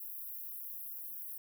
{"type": "high-pass noise", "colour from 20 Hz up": "pink", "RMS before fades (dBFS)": -44, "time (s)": [0, 1.38], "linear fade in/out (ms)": 5, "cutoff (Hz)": 12000, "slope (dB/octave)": 48, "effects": []}